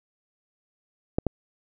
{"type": "clicks", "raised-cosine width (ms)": 2, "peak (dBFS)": [-9, -10], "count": 2, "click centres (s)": [1.185, 1.267], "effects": []}